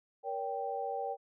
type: chord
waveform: sine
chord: G diminished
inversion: first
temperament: just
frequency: 470.4 / 564.5 / 784 Hz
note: Bb4 / Db5 / G5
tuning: +16 / +31 / 0 cents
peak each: -39 / -40 / -36 dBFS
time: 0.23-1.17 s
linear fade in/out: 50 ms
effects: none